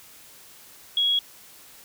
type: tone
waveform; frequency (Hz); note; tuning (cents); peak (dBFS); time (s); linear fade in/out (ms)
sine; 3322; G#7; 0; -19; 0.97-1.19; 2
effects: white hiss -49 dBFS RMS until 1.84 s